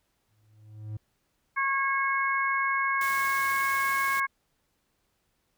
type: tone with exponential growth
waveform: triangle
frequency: 107.2 Hz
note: A2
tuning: 45 cents flat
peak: -29 dBFS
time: 0.28-0.97 s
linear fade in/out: 5 ms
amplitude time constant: 150 ms
type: harmonic tone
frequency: 546 Hz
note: C#5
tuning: 26 cents flat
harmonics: 2 / 3 / 4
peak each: -27 / -29 / -30 dBFS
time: 1.56-4.27 s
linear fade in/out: 20 ms
type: noise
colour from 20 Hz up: white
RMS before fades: -39 dBFS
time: 3.01-4.2 s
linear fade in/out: 2 ms
effects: pink hiss -74 dBFS RMS until 5.57 s